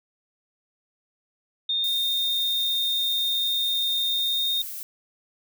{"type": "tone with pitch glide", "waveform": "sine", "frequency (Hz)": [3657, 3680], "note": ["A#7", "A#7"], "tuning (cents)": [-34, -23], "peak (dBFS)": -22, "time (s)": [1.69, 4.62], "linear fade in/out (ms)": 5, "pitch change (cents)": 11, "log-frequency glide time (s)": [4.16, 4.49]}
{"type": "noise", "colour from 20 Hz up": "violet", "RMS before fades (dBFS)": -35, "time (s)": [1.84, 4.83], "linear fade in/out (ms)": 0}
{"effects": []}